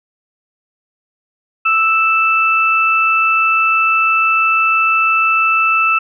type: tone pair together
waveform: sine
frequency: 1317 / 2643 Hz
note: E6 / E7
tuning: -2 / +4 cents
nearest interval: octave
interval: 1206 cents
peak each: -13 dBFS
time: 1.65-5.99 s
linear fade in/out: 10 ms
effects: none